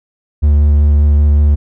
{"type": "tone with vibrato", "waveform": "triangle", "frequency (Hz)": 73.42, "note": "D2", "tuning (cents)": 0, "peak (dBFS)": -4, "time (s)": [0.42, 1.56], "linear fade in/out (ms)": 20, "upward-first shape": "square", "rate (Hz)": 5.2, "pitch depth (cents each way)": 10, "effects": []}